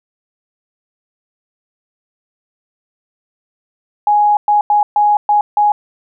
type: tone bursts at uneven times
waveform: sine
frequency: 832 Hz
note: G#5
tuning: 3 cents sharp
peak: -8 dBFS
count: 6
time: 4.07-4.37 / 4.48-4.61 / 4.7-4.83 / 4.96-5.17 / 5.29-5.41 / 5.57-5.72 s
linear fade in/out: 2 ms
effects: none